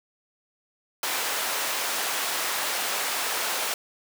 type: high-pass noise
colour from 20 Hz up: pink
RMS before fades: -28 dBFS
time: 1.03-3.74 s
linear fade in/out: 2 ms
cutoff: 710 Hz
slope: 12 dB/octave
effects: none